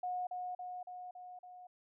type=tone with echo; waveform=sine; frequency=725 Hz; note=F#5; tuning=35 cents flat; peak=-35 dBFS; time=0.03-0.27 s; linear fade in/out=5 ms; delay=280 ms; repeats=5; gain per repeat=-3 dB; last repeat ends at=1.67 s; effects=none